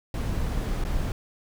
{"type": "noise with dropouts", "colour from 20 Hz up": "brown", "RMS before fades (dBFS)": -27, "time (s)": [0.14, 1.12], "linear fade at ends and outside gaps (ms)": 2, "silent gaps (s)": [0.839, 0.849], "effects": []}